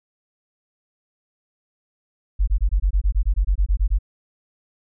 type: tone bursts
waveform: sine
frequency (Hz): 46.93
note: F#1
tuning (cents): +25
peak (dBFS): -14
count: 15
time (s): 2.39-3.988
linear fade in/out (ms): 20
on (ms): 86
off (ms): 22
effects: none